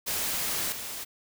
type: noise with level steps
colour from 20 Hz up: white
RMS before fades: -30 / -37 dBFS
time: 0.06-1.05 s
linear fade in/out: 20 ms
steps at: 0.72 s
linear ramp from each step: 2 ms
effects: none